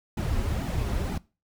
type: noise with flanger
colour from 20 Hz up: brown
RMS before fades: -28 dBFS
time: 0.17-1.18 s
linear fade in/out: 5 ms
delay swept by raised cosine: 1.8 to 6.7 ms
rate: 2.1 Hz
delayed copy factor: -0.75
effects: noise-tail reverb RT60 0.3 s tail -21 dB re dry